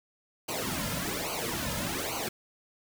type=noise with flanger; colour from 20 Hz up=pink; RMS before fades=-33 dBFS; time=0.48-2.29 s; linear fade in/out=10 ms; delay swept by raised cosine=0.56 to 2.66 ms; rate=1.2 Hz; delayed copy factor=-0.9; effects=none